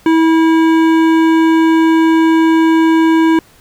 sine tone with hard clipping, 324.3 Hz, E4, 28 cents flat, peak -9 dBFS, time 0.06-3.39 s, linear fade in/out 2 ms, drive 14 dB, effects pink hiss -46 dBFS RMS until 3.6 s

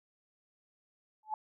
sine tone with exponential growth, 862 Hz, A5, 36 cents flat, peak -28 dBFS, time 1.23-1.34 s, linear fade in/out 2 ms, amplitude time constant 22 ms, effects none

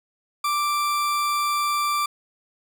40% pulse tone, 1174.7 Hz, D6, in tune, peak -20 dBFS, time 0.44-2.06 s, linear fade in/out 5 ms, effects none

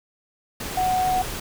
sine tone in noise, 740 Hz, F#5, in tune, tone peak -19 dBFS, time 0.77-1.22 s, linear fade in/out 5 ms, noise pink, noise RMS -31 dBFS, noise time 0.6-1.4 s, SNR +9 dB, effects none

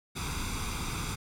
pink noise with comb filter, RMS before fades -34 dBFS, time 0.15-1.16 s, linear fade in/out 20 ms, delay 0.83 ms, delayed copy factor +0.75, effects low-pass 11000 Hz 12 dB/octave

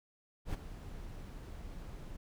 brown noise with ADSR envelope, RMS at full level -34 dBFS, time 0.45-2.17 s, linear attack 90 ms, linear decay 13 ms, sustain -12 dB, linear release 10 ms, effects none

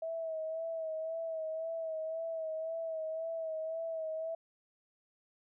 sine tone with vibrato, 646 Hz, E5, 35 cents flat, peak -35 dBFS, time 0.02-4.35 s, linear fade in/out 5 ms, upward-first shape sine, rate 1.9 Hz, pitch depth 35 cents each way, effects none

